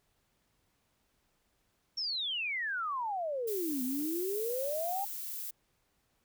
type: exponential two-way sweep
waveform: sine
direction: down then up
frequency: 5588 to 246.9 to 819 Hz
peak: -32 dBFS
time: 1.97-5.05 s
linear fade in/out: 10 ms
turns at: 3.83 s
type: noise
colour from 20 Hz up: violet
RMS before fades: -40 dBFS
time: 3.47-5.51 s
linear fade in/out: 10 ms
effects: pink hiss -75 dBFS RMS until 6.24 s